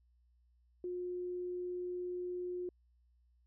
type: tone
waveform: sine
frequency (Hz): 358.3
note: F4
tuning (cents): +44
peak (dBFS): -37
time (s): 0.84-2.69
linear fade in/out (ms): 2
effects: added 60 Hz sine -67 dBFS peak until 3.46 s